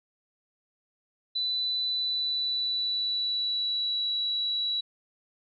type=tone with pitch glide; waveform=sine; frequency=3988 to 3915 Hz; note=B7 to B7; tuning=+16 to -16 cents; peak=-26 dBFS; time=1.35-4.81 s; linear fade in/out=10 ms; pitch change=-32 cents; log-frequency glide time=1.89-4.1 s; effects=none